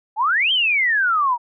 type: exponential two-way sweep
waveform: sine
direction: up then down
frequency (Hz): 809 to 3222 to 924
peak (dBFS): -15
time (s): 0.16-1.38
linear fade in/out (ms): 50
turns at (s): 0.52
effects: none